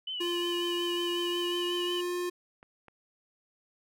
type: tone with vibrato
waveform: sine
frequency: 2978 Hz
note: F#7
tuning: 11 cents sharp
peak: -33 dBFS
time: 0.07-2.01 s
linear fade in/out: 5 ms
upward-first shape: triangle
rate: 5.5 Hz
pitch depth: 64 cents each way
type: tone with pitch glide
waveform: square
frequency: 348.1 to 355 Hz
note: F4 to F4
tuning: -6 to +28 cents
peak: -31 dBFS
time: 0.2-2.3 s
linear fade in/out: 10 ms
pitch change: +34 cents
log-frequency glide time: 1.13-2.17 s
type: clicks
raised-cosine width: 0.5 ms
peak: -37 dBFS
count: 2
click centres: 2.629 / 2.883 s
effects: none